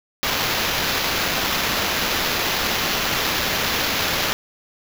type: noise with sample-and-hold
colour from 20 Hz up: white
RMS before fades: -22 dBFS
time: 0.23-4.33 s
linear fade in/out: 0 ms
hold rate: 8820 Hz
effects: none